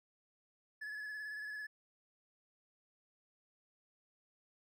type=tone with vibrato; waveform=triangle; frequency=1709 Hz; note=G#6; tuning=49 cents sharp; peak=-40 dBFS; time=0.81-1.67 s; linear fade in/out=10 ms; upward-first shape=square; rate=18 Hz; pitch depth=24 cents each way; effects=none